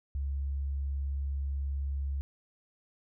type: tone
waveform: sine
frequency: 69.3 Hz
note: C#2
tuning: in tune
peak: -30 dBFS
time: 0.15-2.21 s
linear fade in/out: 0 ms
effects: none